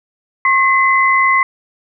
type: tone pair together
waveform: sine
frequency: 1079 / 2037 Hz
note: C#6 / C7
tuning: -47 / -47 cents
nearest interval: major seventh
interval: 1100 cents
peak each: -12 dBFS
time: 0.45-1.43 s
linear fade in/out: 2 ms
effects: none